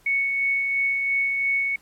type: tone with tremolo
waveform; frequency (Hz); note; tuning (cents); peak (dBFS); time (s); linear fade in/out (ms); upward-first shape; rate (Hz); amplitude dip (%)
sine; 2217; C#7; 0; -19; 0.06-1.76; 5; sine; 2.9; 30
effects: pink hiss -58 dBFS RMS until 1.81 s + AAC 48 kbps